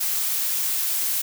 blue noise, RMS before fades -24 dBFS, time 0-1.22 s, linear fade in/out 10 ms, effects none

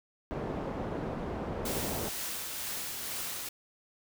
white low-pass noise, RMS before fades -36 dBFS, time 0.31-2.09 s, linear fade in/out 0 ms, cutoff 550 Hz, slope 12 dB/octave
white noise with tremolo, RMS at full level -36 dBFS, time 1.65-3.49 s, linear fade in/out 5 ms, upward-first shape triangle, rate 2.1 Hz, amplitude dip 30%
effects none

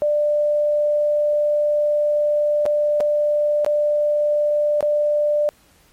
sine tone with dropouts, 593 Hz, D5, 17 cents sharp, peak -15 dBFS, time 0.02-5.49 s, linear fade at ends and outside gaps 0 ms, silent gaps 2.655-2.662 / 3.003-3.007 / 3.647-3.663 / 4.807-4.827 s, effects pink hiss -55 dBFS RMS until 5.92 s + MP3 64 kbps

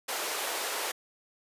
pink high-pass noise, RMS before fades -33 dBFS, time 0.08-0.92 s, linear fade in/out 10 ms, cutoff 440 Hz, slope 24 dB/octave, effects resampled to 32000 Hz

